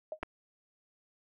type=tone with exponential decay; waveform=sine; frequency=622.3 Hz; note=D#5; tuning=in tune; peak=-31 dBFS; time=0.12-0.19 s; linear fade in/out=2 ms; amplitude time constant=15 ms
type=clicks; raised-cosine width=0.5 ms; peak=-22 dBFS; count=2; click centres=0.229 / 0.232 s
effects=none